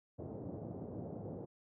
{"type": "band-pass noise", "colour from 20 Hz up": "pink", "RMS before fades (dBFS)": -45, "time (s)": [0.18, 1.46], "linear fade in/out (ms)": 20, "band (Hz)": [100, 610], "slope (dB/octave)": 24, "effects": []}